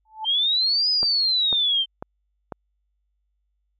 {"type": "tone with exponential growth", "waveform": "sine", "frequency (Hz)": 873, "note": "A5", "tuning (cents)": -14, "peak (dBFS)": -24, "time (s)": [0.05, 0.25], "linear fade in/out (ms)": 5, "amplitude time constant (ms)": 42}
{"type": "exponential two-way sweep", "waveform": "sine", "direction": "up then down", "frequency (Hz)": [3100, 5050, 3100], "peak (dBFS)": -18, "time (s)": [0.24, 1.86], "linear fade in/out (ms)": 50, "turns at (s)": 0.9}
{"type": "click train", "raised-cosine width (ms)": 1, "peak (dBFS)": -17, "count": 4, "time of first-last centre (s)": [1.03, 2.523], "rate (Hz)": 2.01}
{"effects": ["added 50 Hz sine -69 dBFS peak until 3.79 s"]}